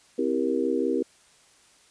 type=chord; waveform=sine; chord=C dominant seventh; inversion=none; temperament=just; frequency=261.6 / 327 / 392.4 / 470.9 Hz; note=C4 / E4 / G4 / Bb4; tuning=0 / -14 / +2 / +18 cents; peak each=-28 dBFS; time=0.18-1.03 s; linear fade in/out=10 ms; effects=white hiss -58 dBFS RMS until 1.9 s + resampled to 22050 Hz